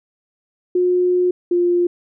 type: tone pair in turn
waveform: sine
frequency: 360 / 351 Hz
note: F#4 / F4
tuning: -47 / +9 cents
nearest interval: unison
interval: 44 cents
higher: first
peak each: -13 / -13 dBFS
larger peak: neither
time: 0.75-1.31 / 1.51-1.87 s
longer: first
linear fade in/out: 5 ms
effects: none